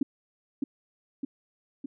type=tone with echo; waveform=sine; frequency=275.7 Hz; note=C#4; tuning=9 cents flat; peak=-20 dBFS; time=0.01-0.03 s; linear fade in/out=5 ms; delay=610 ms; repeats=3; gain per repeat=-4 dB; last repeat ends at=1.86 s; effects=none